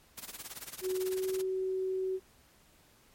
white noise with tremolo, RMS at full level -41 dBFS, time 0.17-1.42 s, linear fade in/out 10 ms, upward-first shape sine, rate 18 Hz, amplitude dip 90%
sine tone with pitch glide, 372.2 to 376.7 Hz, F#4 to F#4, +10 to +31 cents, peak -30 dBFS, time 0.81-2.2 s, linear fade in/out 50 ms, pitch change +21 cents, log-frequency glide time 0.96-1.28 s
effects pink hiss -63 dBFS RMS until 3.14 s + MP3 64 kbps

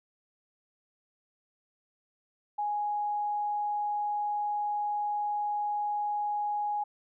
sine tone, 830.6 Hz, G#5, in tune, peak -28 dBFS, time 2.58-6.84 s, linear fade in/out 10 ms, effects none

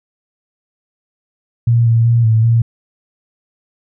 sine tone with pitch steps, 117.5 / 115.1 / 117.4 / 111.3 / 115.8 Hz, A#2 / A#2 / A#2 / A2 / A#2, +14 / -22 / +13 / +20 / -11 cents, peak -8 dBFS, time 1.67-2.62 s, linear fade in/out 5 ms, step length 190 ms, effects none

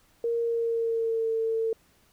sine tone with pitch glide, 466.2 to 449.3 Hz, A#4 to A4, 0 to +36 cents, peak -24 dBFS, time 0.24-1.73 s, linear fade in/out 2 ms, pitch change -64 cents, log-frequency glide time 0.41-1.32 s, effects pink hiss -63 dBFS RMS until 2.12 s

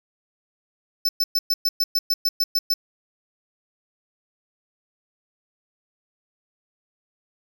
square tone bursts, 5274 Hz, E8, in tune, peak -18 dBFS, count 12, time 1.05-2.74 s, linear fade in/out 5 ms, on 40 ms, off 110 ms, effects none

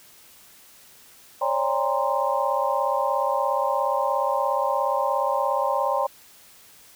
sine tone cluster, 543 / 580 / 804 / 932 / 1042 Hz, C#5 / D5 / G5 / A#5 / C6, -36 / -22 / +44 / -1 / -7 cents, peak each -27 dBFS, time 1.41-6.07 s, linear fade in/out 10 ms, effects white hiss -51 dBFS RMS until 6.95 s

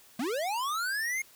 square linear sweep, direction up, 210 to 2168 Hz, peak -30 dBFS, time 0.19-1.22 s, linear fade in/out 5 ms, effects white hiss -57 dBFS RMS until 1.35 s

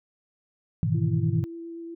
sine chord, E major seventh, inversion first, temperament equal, 103.83 / 123.47 / 155.56 / 164.81 Hz, G#2 / B2 / D#3 / E3, 0 / 0 / 0 / 0 cents, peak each -27 dBFS, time 0.83-1.44 s, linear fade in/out 0 ms
sine tone with vibrato, 334.5 Hz, E4, 25 cents sharp, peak -35 dBFS, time 0.94-1.95 s, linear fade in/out 10 ms, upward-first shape sine, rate 8.5 Hz, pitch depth 9 cents each way
effects none

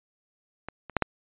clicks, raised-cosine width 0.5 ms, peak -20 / -25 / -7 / -7 dBFS, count 4, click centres 0.686 / 0.897 / 0.967 / 1.023 s, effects resampled to 8000 Hz

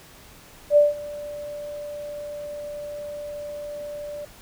sine tone with ADSR envelope, 587.3 Hz, D5, in tune, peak -10 dBFS, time 0.7-4.25 s, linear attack 67 ms, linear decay 170 ms, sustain -21 dB, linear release 4 ms, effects pink hiss -48 dBFS RMS until 4.41 s

